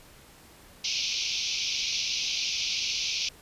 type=band-pass noise; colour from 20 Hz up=white; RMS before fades=-30 dBFS; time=0.84-3.29 s; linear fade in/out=5 ms; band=2300 to 6100 Hz; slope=96 dB/octave; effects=pink hiss -53 dBFS RMS until 3.41 s + resampled to 32000 Hz